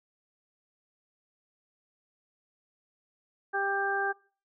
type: harmonic tone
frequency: 395.5 Hz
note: G4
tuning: 15 cents sharp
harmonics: 1 / 2 / 3 / 4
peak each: -34 / -31 / -38 / -30 dBFS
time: 3.53-4.13 s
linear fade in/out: 20 ms
effects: noise-tail reverb RT60 0.4 s tail -23 dB re dry